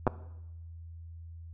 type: clicks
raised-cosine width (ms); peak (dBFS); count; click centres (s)
1; -11; 2; 0.068 / 0.076
effects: noise-tail reverb RT60 0.9 s tail -17 dB re dry + added 83 Hz sine -43 dBFS peak until 1.53 s